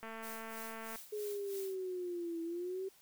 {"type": "click train", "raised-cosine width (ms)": 0.5, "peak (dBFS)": -32, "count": 209, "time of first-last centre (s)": [0.03, 0.959], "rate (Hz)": 224}
{"type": "noise with tremolo", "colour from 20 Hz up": "blue", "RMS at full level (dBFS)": -48, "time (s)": [0.22, 1.76], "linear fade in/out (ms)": 20, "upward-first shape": "sine", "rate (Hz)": 3.1, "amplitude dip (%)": 75}
{"type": "linear two-way sweep", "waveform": "sine", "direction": "down then up", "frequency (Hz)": [424.2, 329.6, 387.7], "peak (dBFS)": -37, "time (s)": [1.12, 2.89], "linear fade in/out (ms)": 10, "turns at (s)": 2.42}
{"effects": ["white hiss -65 dBFS RMS until 3.01 s"]}